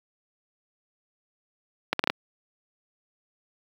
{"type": "accelerating click train", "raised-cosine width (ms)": 0.3, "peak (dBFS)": -6, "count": 5, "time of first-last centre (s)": [1.93, 2.1], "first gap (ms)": 63, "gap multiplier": 0.74, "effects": ["high-pass 200 Hz 12 dB/octave", "8-bit"]}